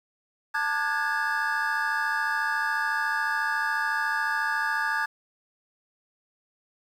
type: tone cluster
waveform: triangle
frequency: 886 / 1191 / 1456 / 1652 / 1726 Hz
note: A5 / D6 / F#6 / G#6 / A6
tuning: +12 / +24 / -28 / -10 / -34 cents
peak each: -29 / -31 / -30 / -26 / -33 dBFS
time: 0.54-5.06 s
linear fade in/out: 10 ms
effects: 9-bit